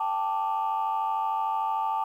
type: chord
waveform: sine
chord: G suspended second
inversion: none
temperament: equal with one note detuned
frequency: 786.7 / 880 / 1174.7 Hz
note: G5 / A5 / D6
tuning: +6 / 0 / 0 cents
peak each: -30 / -26 / -31 dBFS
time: 0-2.04 s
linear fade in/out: 5 ms
effects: tanh soft clip ceiling -19 dBFS + 10-bit